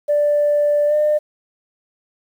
sine tone with pitch glide, 587.3 to 601.7 Hz, D5 to D5, 0 to +42 cents, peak -12 dBFS, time 0.08-1.19 s, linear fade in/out 20 ms, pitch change +42 cents, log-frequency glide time 0.87-0.94 s, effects tanh soft clip ceiling -9 dBFS + 8-bit

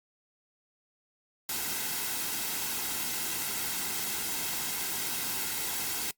white noise with comb filter, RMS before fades -33 dBFS, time 1.49-6.11 s, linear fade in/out 2 ms, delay 1.7 ms, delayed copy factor -0.5, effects noise-tail reverb RT60 0.1 s tail -21 dB re dry + Opus 48 kbps

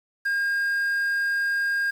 triangle tone with quantisation, 1615 Hz, G#6, 49 cents flat, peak -20 dBFS, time 0.25-1.91 s, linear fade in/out 10 ms, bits 8, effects none

